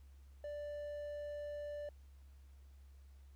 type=tone; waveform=triangle; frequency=587.3 Hz; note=D5; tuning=in tune; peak=-40 dBFS; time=0.44-1.89 s; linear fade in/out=2 ms; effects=added 68 Hz sine -56 dBFS peak until 3.35 s + pink hiss -75 dBFS RMS until 3.35 s